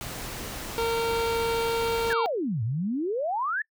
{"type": "noise", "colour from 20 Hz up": "pink", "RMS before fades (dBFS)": -36, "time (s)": [0.01, 2.13], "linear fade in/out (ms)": 0}
{"type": "harmonic tone", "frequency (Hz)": 460, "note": "A#4", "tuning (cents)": -23, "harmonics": [1, 2, 3, 5, 6, 7, 8, 9, 10], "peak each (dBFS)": [-25, -31, -35, -39, -41, -42, -43, -44, -45], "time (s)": [0.78, 2.26], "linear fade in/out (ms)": 0}
{"type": "exponential two-way sweep", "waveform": "sine", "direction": "down then up", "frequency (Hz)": [1804, 104.7, 1804], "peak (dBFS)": -25, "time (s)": [2.1, 3.62], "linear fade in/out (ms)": 5, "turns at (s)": 2.63}
{"effects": ["noise-tail reverb RT60 0.1 s tail -25 dB re dry"]}